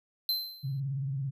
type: tone with exponential decay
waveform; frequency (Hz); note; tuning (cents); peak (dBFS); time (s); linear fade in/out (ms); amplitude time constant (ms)
square; 4093; C8; -39; -25; 0.29-0.8; 1; 110
type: tone with vibrato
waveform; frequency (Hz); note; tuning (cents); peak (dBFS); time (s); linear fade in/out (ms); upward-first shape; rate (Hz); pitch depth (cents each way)
sine; 136.5; C#3; -26; -30; 0.63-1.31; 20; sine; 18; 89
effects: none